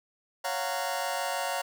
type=chord; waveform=sawtooth; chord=Gb major seventh; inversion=second; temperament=just; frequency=555 / 693.7 / 740 / 925 Hz; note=Db5 / F5 / Gb5 / Bb5; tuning=+2 / -12 / 0 / -14 cents; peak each=-31 dBFS; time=0.44-1.62 s; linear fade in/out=10 ms; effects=none